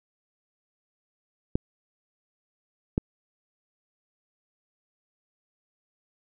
clicks, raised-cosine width 3 ms, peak -10 dBFS, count 2, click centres 1.555 / 2.979 s, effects none

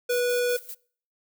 square tone, 489 Hz, B4, 17 cents flat, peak -23 dBFS, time 0.09-0.57 s, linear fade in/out 10 ms
violet noise with tremolo, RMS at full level -37 dBFS, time 0.1-0.75 s, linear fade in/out 20 ms, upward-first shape square, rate 5.1 Hz, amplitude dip 70%
effects noise-tail reverb RT60 0.5 s tail -24 dB re dry

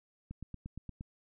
click train, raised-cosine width 5 ms, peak -30 dBFS, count 7, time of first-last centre 0.31-1.009 s, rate 8.58 Hz, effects none

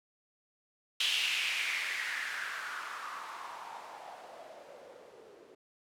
violet noise with low-pass filter sweep, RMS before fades -38 dBFS, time 1-5.55 s, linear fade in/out 5 ms, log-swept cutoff 3100 to 390 Hz, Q 3.9, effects none

